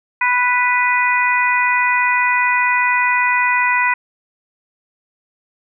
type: harmonic tone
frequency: 493.9 Hz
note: B4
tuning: in tune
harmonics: 2 / 3 / 4 / 5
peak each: -17 / -21 / -17 / -20 dBFS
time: 0.21-3.94 s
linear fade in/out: 5 ms
effects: none